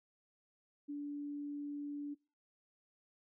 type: tone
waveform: sine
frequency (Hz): 289.5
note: D4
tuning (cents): -25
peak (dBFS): -39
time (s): 0.88-2.15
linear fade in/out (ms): 20
effects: noise-tail reverb RT60 0.3 s tail -23 dB re dry